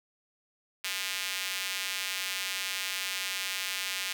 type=tone with high-pass filter; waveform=square; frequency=94.7 Hz; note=F#2; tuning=41 cents sharp; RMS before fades=-34 dBFS; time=0.84-4.13 s; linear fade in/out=5 ms; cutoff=2500 Hz; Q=1.3; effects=none